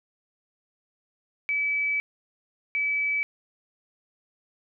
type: tone bursts at uneven times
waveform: sine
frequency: 2296 Hz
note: D7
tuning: 40 cents flat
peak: -23 dBFS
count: 2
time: 1.49-2 / 2.75-3.23 s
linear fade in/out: 0 ms
effects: none